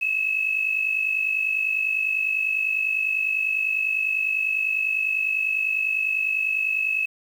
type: tone pair together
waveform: sine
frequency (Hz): 2583 / 2633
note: E7 / E7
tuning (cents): -36 / -3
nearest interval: unison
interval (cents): 33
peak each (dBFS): -22 / -27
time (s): 0.01-7.06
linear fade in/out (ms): 10
effects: 8-bit